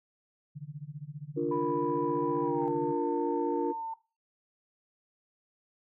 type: tone with tremolo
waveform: sine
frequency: 146.83 Hz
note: D3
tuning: in tune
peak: -35 dBFS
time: 0.55-2.95 s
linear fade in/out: 20 ms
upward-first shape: sine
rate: 15 Hz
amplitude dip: 90%
type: chord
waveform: sine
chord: Bb major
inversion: first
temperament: equal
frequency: 293.7 / 349.2 / 466.2 Hz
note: D4 / F4 / Bb4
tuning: 0 / 0 / 0 cents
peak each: -31 dBFS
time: 1.36-3.73 s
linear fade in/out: 20 ms
type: tone with pitch glide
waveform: sine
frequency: 987.8 to 900.6 Hz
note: B5 to A5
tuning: 0 to +40 cents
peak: -33 dBFS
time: 1.51-3.94 s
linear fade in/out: 5 ms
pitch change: -160 cents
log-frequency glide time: 2.42-2.69 s
type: tone with exponential growth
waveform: sine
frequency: 795 Hz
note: G5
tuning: 24 cents sharp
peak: -34 dBFS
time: 1.57-2.68 s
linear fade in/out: 0 ms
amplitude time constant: 240 ms
effects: noise-tail reverb RT60 0.3 s tail -18 dB re dry + tanh soft clip ceiling -17 dBFS